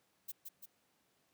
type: noise with echo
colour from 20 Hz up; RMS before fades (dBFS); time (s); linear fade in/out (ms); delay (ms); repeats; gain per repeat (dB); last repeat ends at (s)
violet; -43; 0.28-0.32; 10; 170; 2; -4; 0.66
effects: pink hiss -75 dBFS RMS until 1.33 s + high-pass 150 Hz 12 dB/octave